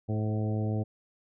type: harmonic tone with a mistuned harmonic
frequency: 107.9 Hz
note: A2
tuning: 33 cents flat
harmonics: 1 / 2 / 3 / 4 / 5 / 6 / 7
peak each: -28 / -34 / -38 / -40 / -42 / -44 / -45 dBFS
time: 0.08-0.84 s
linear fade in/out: 20 ms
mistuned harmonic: 5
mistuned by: -20 cents
effects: none